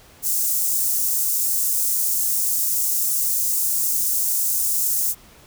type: high-pass noise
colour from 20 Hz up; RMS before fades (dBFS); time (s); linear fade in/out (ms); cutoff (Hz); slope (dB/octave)
white; -21; 0.22-5.15; 50; 6600; 24
effects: pink hiss -49 dBFS RMS until 5.46 s